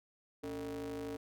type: ring-modulated tone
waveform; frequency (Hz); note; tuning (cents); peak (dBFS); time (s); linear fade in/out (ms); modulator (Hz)
square; 84.7; E2; +48; -37; 0.43-1.17; 10; 365
effects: none